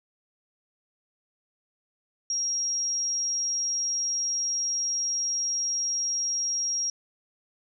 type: tone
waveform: sine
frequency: 5620 Hz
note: F8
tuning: 10 cents sharp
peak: -25 dBFS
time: 2.3-6.9 s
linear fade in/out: 2 ms
effects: none